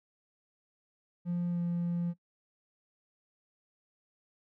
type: tone with pitch glide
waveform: triangle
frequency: 174.61 to 172.8 Hz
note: F3 to F3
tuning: 0 to -18 cents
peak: -26 dBFS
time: 1.25-2.14 s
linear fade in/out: 50 ms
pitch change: -18 cents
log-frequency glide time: 1.5-1.6 s
effects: noise-tail reverb RT60 0.1 s tail -19 dB re dry + tanh soft clip ceiling -25 dBFS